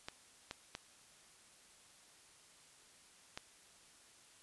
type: clicks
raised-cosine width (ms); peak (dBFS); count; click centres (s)
0.2; -25; 4; 0.085 / 0.511 / 0.751 / 3.375
effects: white hiss -63 dBFS RMS until 4.42 s + resampled to 24000 Hz